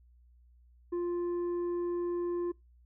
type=tone with tanh clipping; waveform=triangle; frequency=349.2 Hz; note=F4; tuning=in tune; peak=-31 dBFS; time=0.92-2.52 s; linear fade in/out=10 ms; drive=9 dB; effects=noise-tail reverb RT60 0.2 s tail -23 dB re dry + added 60 Hz sine -58 dBFS peak until 2.85 s